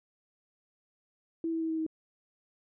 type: tone with pitch steps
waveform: sine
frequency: 329 / 326.2 / 323.3 / 320.6 / 317.8 Hz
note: E4 / E4 / E4 / E4 / D#4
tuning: -3 / -18 / -34 / -48 / +37 cents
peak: -29 dBFS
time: 1.44-1.865 s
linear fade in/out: 2 ms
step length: 85 ms
effects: none